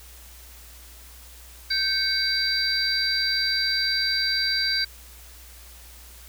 sine tone cluster, 1556 / 2211 / 3957 / 4691 Hz, G6 / C#7 / B7 / D8, -13 / -5 / +3 / -3 cents, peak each -28 / -31 / -31 / -23 dBFS, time 1.7-4.85 s, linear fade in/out 10 ms, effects added 60 Hz sine -46 dBFS peak until 6.28 s + white hiss -48 dBFS RMS until 6.28 s

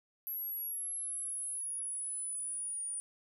sine exponential sweep, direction down, 11680 to 9420 Hz, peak -36 dBFS, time 0.27-3 s, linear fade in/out 0 ms, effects none

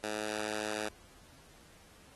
10% pulse tone with high-pass filter, 106.7 Hz, G#2, 47 cents sharp, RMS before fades -37 dBFS, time 0.03-0.89 s, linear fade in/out 10 ms, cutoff 350 Hz, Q 0.54, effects pink hiss -60 dBFS RMS until 2.15 s + AAC 32 kbps

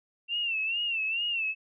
sine tone with vibrato, 2721 Hz, F7, 46 cents flat, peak -27 dBFS, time 0.28-1.55 s, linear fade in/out 50 ms, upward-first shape sine, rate 2.3 Hz, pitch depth 97 cents each way, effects none

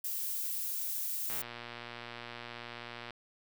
violet noise, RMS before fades -36 dBFS, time 0.04-1.42 s, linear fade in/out 5 ms
click train, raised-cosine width 0.3 ms, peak -27 dBFS, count 216, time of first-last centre 1.3-3.107 s, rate 119 Hz
effects none

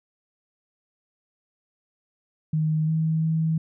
sine tone with pitch steps, 156.1 / 159.5 / 160.4 Hz, D#3 / D#3 / E3, +6 / +43 / -47 cents, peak -20 dBFS, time 2.53-3.58 s, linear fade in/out 5 ms, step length 350 ms, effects none

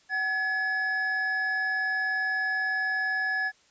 triangle tone pair together, 757.7 / 1701 Hz, F#5 / G#6, +41 / +41 cents, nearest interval octave + major second, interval 1400 cents, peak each -33 / -24 dBFS, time 0.09-3.52 s, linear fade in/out 50 ms, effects white hiss -62 dBFS RMS until 3.7 s + resampled to 16000 Hz

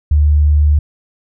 sine tone, 74.3 Hz, D2, 21 cents sharp, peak -7 dBFS, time 0.11-0.79 s, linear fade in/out 5 ms, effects none

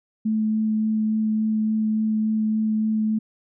sine tone with vibrato, 217.3 Hz, A3, 21 cents flat, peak -19 dBFS, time 0.25-3.19 s, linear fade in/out 10 ms, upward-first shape sine, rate 3.5 Hz, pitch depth 8 cents each way, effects none

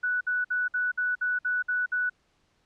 sine tone bursts, 1480 Hz, F#6, in tune, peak -24 dBFS, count 9, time 0.03-2.098 s, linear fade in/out 10 ms, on 180 ms, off 56 ms, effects pink hiss -69 dBFS RMS until 2.65 s + low-pass 6000 Hz 12 dB/octave

